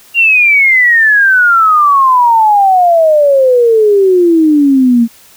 sine exponential sweep, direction down, 2803 to 227.3 Hz, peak -4 dBFS, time 0.14-5.08 s, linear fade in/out 50 ms, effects white hiss -41 dBFS RMS until 5.36 s

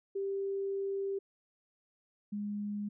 sine tone pair in turn, 393 / 206.2 Hz, G4 / G#3, +4 / -12 cents, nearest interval major seventh, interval 1116 cents, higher first, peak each -32 / -34 dBFS, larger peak first, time 0.15-1.19 / 2.32-2.89 s, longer first, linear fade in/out 10 ms, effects none

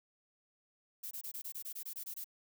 violet noise bursts, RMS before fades -43 dBFS, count 12, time 1.03-2.244 s, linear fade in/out 10 ms, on 81 ms, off 22 ms, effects none

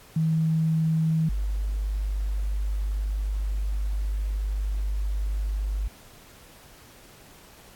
sine tone pair in turn, 160 / 50.4 Hz, D#3 / G1, +49 / +49 cents, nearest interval octave + minor sixth, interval 2000 cents, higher first, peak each -20 / -24 dBFS, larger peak first, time 0.16-1.29 / 1.29-5.88 s, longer second, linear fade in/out 5 ms, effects pink hiss -51 dBFS RMS until 7.75 s + AAC 64 kbps

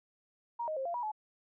sine tone with pitch steps, 943 / 623 / 533 / 689 / 966 / 857 Hz, A#5 / D#5 / C5 / F5 / B5 / A5, +20 / +2 / +32 / -24 / -39 / -46 cents, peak -33 dBFS, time 0.59-1.118 s, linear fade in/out 10 ms, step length 88 ms, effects none

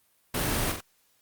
pink noise with echo, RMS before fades -28 dBFS, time 0.34-0.72 s, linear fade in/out 5 ms, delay 44 ms, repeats 2, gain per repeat -6 dB, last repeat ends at 0.808 s, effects white hiss -67 dBFS RMS until 1.21 s + Opus 32 kbps

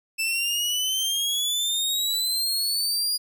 sawtooth exponential sweep, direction up, 2637 to 4881 Hz, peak -20 dBFS, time 0.18-3.18 s, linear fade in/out 20 ms, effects none

